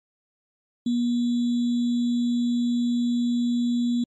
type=tone with sample-and-hold; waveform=sine; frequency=240 Hz; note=B3; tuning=49 cents flat; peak=-20 dBFS; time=0.86-4.04 s; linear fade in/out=5 ms; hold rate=3675 Hz; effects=low-pass 6000 Hz 12 dB/octave + MP3 48 kbps